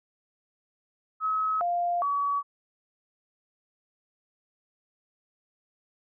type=tone with pitch steps; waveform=sine; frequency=1282 / 699 / 1135 Hz; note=E6 / F5 / C#6; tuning=-49 / +1 / +41 cents; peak=-24 dBFS; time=1.2-2.43 s; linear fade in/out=50 ms; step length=410 ms; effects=none